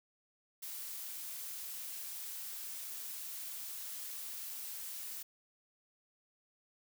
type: noise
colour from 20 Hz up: blue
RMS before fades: -44 dBFS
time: 0.62-5.23 s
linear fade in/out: 10 ms
effects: none